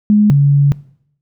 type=tone pair in turn; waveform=sine; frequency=209.3 / 141.89 Hz; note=G#3 / C#3; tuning=+14 / +41 cents; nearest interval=perfect fifth; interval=673 cents; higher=first; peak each=-6 dBFS; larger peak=neither; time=0.1-0.3 / 0.3-0.72 s; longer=second; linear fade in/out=0 ms; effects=noise-tail reverb RT60 0.7 s tail -21 dB re dry